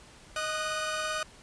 sawtooth tone cluster, 624 / 1230 / 1484 Hz, D#5 / D#6 / F#6, +5 / -20 / +5 cents, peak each -31 dBFS, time 0.36-1.23 s, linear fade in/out 2 ms, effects pink hiss -53 dBFS RMS until 1.42 s + resampled to 22050 Hz

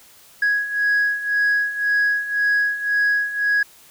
sine beating tone pair, 1661.2 / 1663.1 Hz, G#6 / G#6, 0 / +2 cents, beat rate 1.9 Hz, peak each -21 / -17 dBFS, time 0.42-3.63 s, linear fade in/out 5 ms, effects tanh soft clip ceiling -13 dBFS + white hiss -49 dBFS RMS until 3.9 s

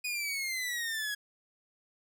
sawtooth exponential sweep, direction down, 2489 to 1656 Hz, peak -29 dBFS, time 0.04-1.15 s, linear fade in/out 10 ms, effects none

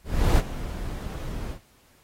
brown noise with ADSR envelope, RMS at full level -17 dBFS, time 0.04-1.6 s, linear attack 340 ms, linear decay 35 ms, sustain -15 dB, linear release 99 ms, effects pink hiss -60 dBFS RMS until 2.03 s + AAC 48 kbps

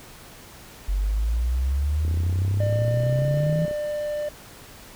sine exponential sweep, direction up, 46.2 to 164.81 Hz, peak -20 dBFS, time 0.88-3.66 s, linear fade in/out 10 ms
click train, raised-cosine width 3 ms, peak -23 dBFS, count 55, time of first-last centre 2.05-3.712 s, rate 32.5 Hz
triangle tone with pitch glide, 599 to 595.2 Hz, D5 to D5, +34 to +23 cents, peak -23 dBFS, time 2.6-4.29 s, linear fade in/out 5 ms, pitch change -11 cents, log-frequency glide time 3.26-4.08 s
effects pink hiss -45 dBFS RMS until 4.95 s

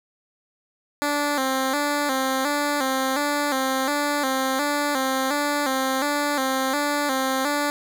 10% pulse tone with vibrato, 277.2 Hz, C#4, in tune, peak -13 dBFS, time 1.02-7.7 s, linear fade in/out 0 ms, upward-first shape square, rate 1.4 Hz, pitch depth 84 cents each way, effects none

